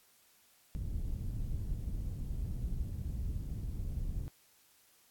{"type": "low-pass noise", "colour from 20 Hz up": "pink", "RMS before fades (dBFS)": -37, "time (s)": [0.75, 4.28], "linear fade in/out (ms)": 0, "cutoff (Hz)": 120, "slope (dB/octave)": 12, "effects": ["white hiss -66 dBFS RMS until 5.1 s", "AAC 64 kbps"]}